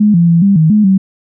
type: tone with pitch steps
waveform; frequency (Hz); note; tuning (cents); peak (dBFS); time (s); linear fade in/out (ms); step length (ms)
sine; 209.9 / 170.4 / 168.2 / 198.4 / 158.1 / 211.6 / 191.8; G#3 / F3 / E3 / G3 / D#3 / G#3 / G3; +19 / -42 / +35 / +21 / +28 / +33 / -37; -5; 0-0.98; 10; 140
effects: none